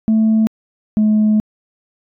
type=tone pair in turn; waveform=sine; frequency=220 / 214 Hz; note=A3 / A3; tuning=0 / -48 cents; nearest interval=unison; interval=48 cents; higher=first; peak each=-8 dBFS; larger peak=neither; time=0.08-0.47 / 0.97-1.4 s; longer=second; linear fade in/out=0 ms; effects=tanh soft clip ceiling -8 dBFS